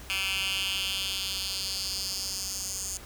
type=tone with high-pass filter sweep; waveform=10% pulse; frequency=192.8 Hz; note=G3; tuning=28 cents flat; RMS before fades=-32 dBFS; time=0.1-2.97 s; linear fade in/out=0 ms; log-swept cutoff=2400 to 6800 Hz; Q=3; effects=added 60 Hz sine -47 dBFS peak until 3.05 s + pink hiss -47 dBFS RMS until 3.05 s